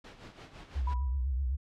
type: noise with tremolo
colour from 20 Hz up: pink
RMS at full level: -47 dBFS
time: 0.04-0.94 s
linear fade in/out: 5 ms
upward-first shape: sine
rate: 5.9 Hz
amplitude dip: 65%
type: tone with vibrato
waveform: sine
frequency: 65.41 Hz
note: C2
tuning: in tune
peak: -28 dBFS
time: 0.75-1.57 s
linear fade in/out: 20 ms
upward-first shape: triangle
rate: 7.9 Hz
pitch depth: 160 cents each way
type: tone with exponential decay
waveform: sine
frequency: 982 Hz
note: B5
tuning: 10 cents flat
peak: -33 dBFS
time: 0.87-1.25 s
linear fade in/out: 5 ms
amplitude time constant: 82 ms
effects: low-pass 4000 Hz 12 dB/octave